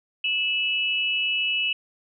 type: tone pair together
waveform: sine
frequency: 2621 / 2933 Hz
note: E7 / F#7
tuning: -11 / -16 cents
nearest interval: major second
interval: 195 cents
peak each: -24 / -25 dBFS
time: 0.24-1.73 s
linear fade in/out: 5 ms
effects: none